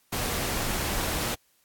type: noise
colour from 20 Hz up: pink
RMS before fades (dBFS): -29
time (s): 0.12-1.35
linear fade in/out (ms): 10
effects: white hiss -66 dBFS RMS until 1.64 s + AAC 64 kbps